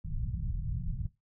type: low-pass noise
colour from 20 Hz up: pink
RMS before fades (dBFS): -34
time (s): 0.04-1.07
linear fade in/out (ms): 5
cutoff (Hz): 170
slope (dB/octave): 48
effects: noise-tail reverb RT60 0.2 s tail -17 dB re dry